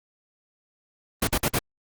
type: noise bursts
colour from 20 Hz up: pink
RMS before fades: -22 dBFS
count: 4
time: 1.22-1.589 s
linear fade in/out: 5 ms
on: 54 ms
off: 51 ms
effects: Opus 24 kbps